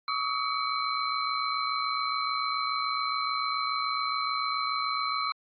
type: tone cluster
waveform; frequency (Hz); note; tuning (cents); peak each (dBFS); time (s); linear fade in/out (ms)
sine; 1135 / 1260 / 1307 / 2256 / 4089; C#6 / D#6 / E6 / C#7 / C8; +41 / +21 / -15 / +30 / -41; -31 / -32 / -39 / -37 / -34; 0.08-5.32; 2
effects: AAC 48 kbps